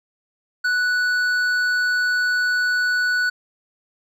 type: tone with hard clipping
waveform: sine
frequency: 1480 Hz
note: F#6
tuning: in tune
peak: -19 dBFS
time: 0.64-3.3 s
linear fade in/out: 10 ms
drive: 7 dB
effects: none